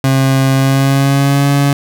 30% pulse tone with pitch glide, 134.1 to 141.17 Hz, C3 to C#3, +43 to +32 cents, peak -6 dBFS, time 0.04-1.73 s, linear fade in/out 2 ms, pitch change +89 cents, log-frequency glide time 0.55-1.49 s, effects none

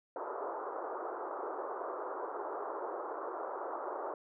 pink band-pass noise, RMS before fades -40 dBFS, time 0.16-4.14 s, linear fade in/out 2 ms, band 360 to 1300 Hz, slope 48 dB/octave, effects none

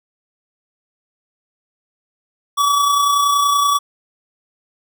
square tone with amplitude modulation, 1142 Hz, D6, 49 cents flat, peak -12 dBFS, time 2.57-3.79 s, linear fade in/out 20 ms, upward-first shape sine, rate 30.5 Hz, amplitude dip 35%, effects none

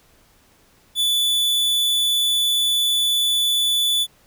45% pulse tone, 3471 Hz, A7, 24 cents flat, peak -17 dBFS, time 0.95-4.07 s, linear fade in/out 50 ms, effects pink hiss -56 dBFS RMS until 4.26 s

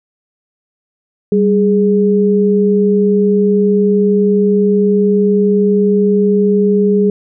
sine tone pair together, 196 / 415.3 Hz, G3 / G#4, 0 / 0 cents, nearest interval octave + minor second, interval 1300 cents, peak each -11 dBFS, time 1.32-7.1 s, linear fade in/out 2 ms, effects none

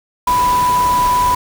sine tone in noise, 990 Hz, B5, 4 cents sharp, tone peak -11 dBFS, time 0.27-1.35 s, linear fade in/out 5 ms, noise pink, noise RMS -24 dBFS, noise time 0.27-1.35 s, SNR +10 dB, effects none

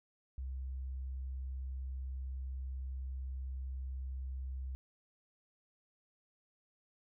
sine tone, 65.41 Hz, C2, in tune, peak -38 dBFS, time 0.38-4.75 s, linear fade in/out 0 ms, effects none

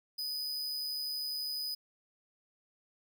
45% pulse tone, 4986 Hz, D#8, 3 cents sharp, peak -34 dBFS, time 0.18-1.75 s, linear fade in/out 10 ms, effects none

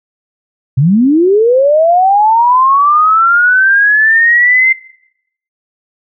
sine linear sweep, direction up, 121.3 to 2093 Hz, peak -5 dBFS, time 0.77-4.73 s, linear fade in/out 10 ms, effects noise-tail reverb RT60 0.8 s tail -23 dB re dry

